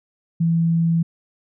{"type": "tone", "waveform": "sine", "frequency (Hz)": 166.2, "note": "E3", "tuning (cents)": 15, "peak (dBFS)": -15, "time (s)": [0.4, 1.03], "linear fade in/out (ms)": 10, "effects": []}